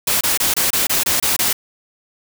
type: noise bursts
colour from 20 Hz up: white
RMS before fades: -17 dBFS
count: 9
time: 0.07-1.53 s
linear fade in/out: 5 ms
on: 140 ms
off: 25 ms
effects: none